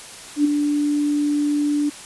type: tone with ADSR envelope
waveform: sine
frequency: 292.7 Hz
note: D4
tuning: 6 cents flat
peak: -11 dBFS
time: 0.36-1.9 s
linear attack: 88 ms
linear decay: 10 ms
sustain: -6 dB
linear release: 13 ms
effects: white hiss -38 dBFS RMS until 2.05 s + resampled to 24000 Hz